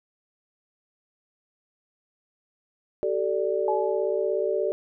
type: chord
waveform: sine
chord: G suspended second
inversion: none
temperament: equal with one note detuned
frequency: 383.3 / 440 / 587.3 Hz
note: G4 / A4 / D5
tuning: -39 / 0 / 0 cents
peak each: -27 dBFS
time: 3.03-4.72 s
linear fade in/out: 0 ms
type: tone with exponential decay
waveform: sine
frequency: 850 Hz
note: G#5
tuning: 40 cents sharp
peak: -23 dBFS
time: 3.68-4.47 s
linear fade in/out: 2 ms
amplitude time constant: 170 ms
effects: none